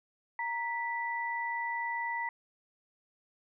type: tone pair together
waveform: sine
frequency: 932.3 / 1971.1 Hz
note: A#5 / B6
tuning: 0 / -4 cents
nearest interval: octave + minor second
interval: 1296 cents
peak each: -34 / -35 dBFS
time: 0.39-2.29 s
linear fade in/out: 2 ms
effects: none